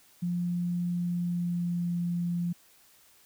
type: tone with pitch glide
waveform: sine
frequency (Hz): 175.4 to 173.49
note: F3 to F3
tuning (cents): +8 to -11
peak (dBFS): -27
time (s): 0.22-2.53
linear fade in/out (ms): 10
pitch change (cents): -19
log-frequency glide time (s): 0.89-1.96
effects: white hiss -60 dBFS RMS until 3.25 s